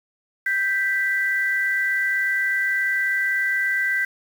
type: tone pair together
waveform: sine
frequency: 1568 / 1975.5 Hz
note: G6 / B6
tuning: 0 / 0 cents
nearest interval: major third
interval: 400 cents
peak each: -22 dBFS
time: 0.46-4.05 s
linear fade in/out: 5 ms
effects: 7-bit